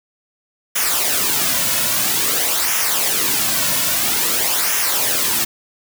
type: noise with flanger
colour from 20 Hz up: white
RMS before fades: -18 dBFS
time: 0.75-5.45 s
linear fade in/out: 10 ms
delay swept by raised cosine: 0.23 to 2.53 ms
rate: 0.5 Hz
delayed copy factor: -0.6
effects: none